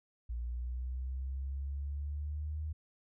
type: linear sweep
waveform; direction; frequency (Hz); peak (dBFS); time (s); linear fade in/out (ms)
sine; up; 58.27 to 77.78; -35; 0.29-2.73; 10
effects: none